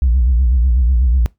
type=tone with vibrato; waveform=sine; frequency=61.74 Hz; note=B1; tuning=in tune; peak=-8 dBFS; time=0.02-1.26 s; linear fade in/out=0 ms; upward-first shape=sine; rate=8.1 Hz; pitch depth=150 cents each way; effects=noise-tail reverb RT60 0.2 s tail -24 dB re dry + tanh soft clip ceiling -7 dBFS